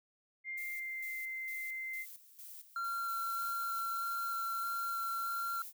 sine tone with pitch glide, 2106 to 2078 Hz, C7 to C7, +11 to -12 cents, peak -38 dBFS, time 0.44-2.06 s, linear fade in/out 50 ms, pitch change -23 cents, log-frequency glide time 0.55-1.18 s
violet noise with tremolo, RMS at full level -50 dBFS, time 0.57-3.81 s, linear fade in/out 10 ms, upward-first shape square, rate 2.2 Hz, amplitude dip 70%
triangle tone with vibrato, 1370 Hz, F6, 34 cents flat, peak -33 dBFS, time 2.76-5.62 s, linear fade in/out 2 ms, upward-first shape square, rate 1.6 Hz, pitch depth 8 cents each way
violet noise, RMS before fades -47 dBFS, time 3.05-5.73 s, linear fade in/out 50 ms
effects none

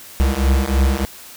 square beating tone pair, 65.1 / 68.3 Hz, C2 / C#2, -8 / -25 cents, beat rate 3.2 Hz, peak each -18 / -17 dBFS, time 0.2-1.05 s, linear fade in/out 0 ms, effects white hiss -39 dBFS RMS until 1.36 s

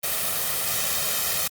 white noise with comb filter, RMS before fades -25 dBFS, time 0.03-1.48 s, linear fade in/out 10 ms, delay 1.6 ms, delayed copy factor +0.6, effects high-pass 80 Hz 12 dB/octave + Opus 32 kbps

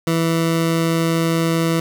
20% pulse tone, 164.81 Hz, E3, in tune, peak -11 dBFS, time 0.07-1.8 s, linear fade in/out 2 ms, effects none

